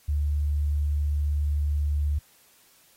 sine tone, 73.42 Hz, D2, in tune, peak -22 dBFS, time 0.08-2.19 s, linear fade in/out 10 ms, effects white hiss -59 dBFS RMS until 2.96 s + AAC 48 kbps

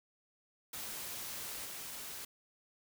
white noise with level steps, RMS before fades -43 / -45 dBFS, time 0.73-2.25 s, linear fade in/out 5 ms, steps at 1.65 s, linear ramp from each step 10 ms, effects none

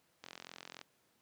click train, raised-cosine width 0.2 ms, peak -29 dBFS, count 26, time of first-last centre 0.24-0.813 s, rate 43.6 Hz, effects pink hiss -73 dBFS RMS until 1.21 s + high-pass 150 Hz 12 dB/octave

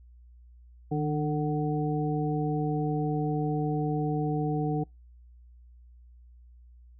harmonic tone with a mistuned harmonic, 149.4 Hz, D3, 30 cents sharp, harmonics 1 / 2 / 3 / 5, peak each -28 / -31 / -33 / -35 dBFS, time 0.91-4.84 s, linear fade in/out 10 ms, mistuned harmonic 1, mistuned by +46 cents, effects noise-tail reverb RT60 0.2 s tail -26 dB re dry + added 60 Hz sine -50 dBFS peak until 6.99 s

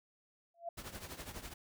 sine tone with exponential growth, 681 Hz, F5, 44 cents flat, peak -35 dBFS, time 0.54-0.69 s, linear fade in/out 5 ms, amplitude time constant 31 ms
pink noise with tremolo, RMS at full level -44 dBFS, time 0.77-1.54 s, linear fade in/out 10 ms, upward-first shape triangle, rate 12 Hz, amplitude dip 80%
effects none

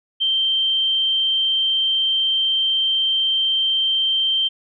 sine tone, 3136 Hz, G7, in tune, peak -16 dBFS, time 0.2-4.49 s, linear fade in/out 20 ms, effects none

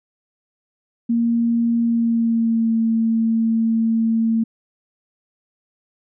sine tone with pitch glide, 233.1 to 225.9 Hz, A#3 to A3, 0 to +46 cents, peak -15 dBFS, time 1.09-4.44 s, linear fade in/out 10 ms, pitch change -54 cents, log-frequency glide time 1.81-2.76 s, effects none

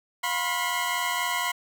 20% pulse tone cluster, 709 / 983 / 1067 Hz, F5 / B5 / C6, +26 / -8 / +34 cents, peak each -28 / -23 / -25 dBFS, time 0.23-1.52 s, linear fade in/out 10 ms, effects none

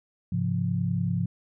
sine chord, F minor, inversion first, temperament equal with one note detuned, 103.83 / 134.18 / 174.61 Hz, Ab2 / C3 / F3, 0 / +44 / 0 cents, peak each -29 / -29 / -27 dBFS, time 0.32-1.26 s, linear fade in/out 5 ms, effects none

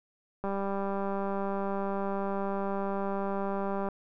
click train, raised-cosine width 1 ms, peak -20 dBFS, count 680, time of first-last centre 0.44-3.887 s, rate 197 Hz, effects none

